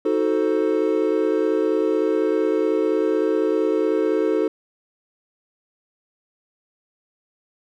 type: chord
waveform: triangle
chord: D# diminished seventh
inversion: none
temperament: equal with one note detuned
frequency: 314.2 / 370 / 440 / 523.3 Hz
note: D#4 / F#4 / A4 / C5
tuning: +17 / 0 / 0 / 0 cents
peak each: -21 / -22 / -19 / -25 dBFS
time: 0.05-4.48 s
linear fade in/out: 5 ms
effects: none